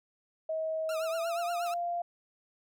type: tone with pitch glide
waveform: sine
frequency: 637 to 694.7 Hz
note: D#5 to F5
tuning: +41 to -9 cents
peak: -30 dBFS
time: 0.49-2.02 s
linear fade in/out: 5 ms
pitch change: +150 cents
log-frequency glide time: 0.97-1.46 s
type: tone with vibrato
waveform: sawtooth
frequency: 1310 Hz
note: E6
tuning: 11 cents flat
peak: -35 dBFS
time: 0.89-1.74 s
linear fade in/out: 2 ms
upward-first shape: triangle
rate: 8.4 Hz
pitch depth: 160 cents each way
type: noise with exponential decay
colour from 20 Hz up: white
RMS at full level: -49 dBFS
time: 1.66-1.83 s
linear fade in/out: 2 ms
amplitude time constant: 36 ms
effects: none